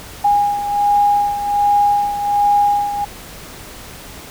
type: beating tone pair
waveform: sine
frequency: 818 / 819.3 Hz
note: G#5 / G#5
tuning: -26 / -24 cents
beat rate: 1.3 Hz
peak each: -13 / -19 dBFS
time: 0.24-3.05 s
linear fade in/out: 10 ms
effects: pink hiss -35 dBFS RMS until 4.3 s